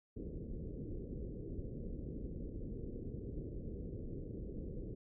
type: low-pass noise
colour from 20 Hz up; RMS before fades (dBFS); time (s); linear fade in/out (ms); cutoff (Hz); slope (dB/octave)
pink; -44; 0.16-4.95; 10; 480; 48
effects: none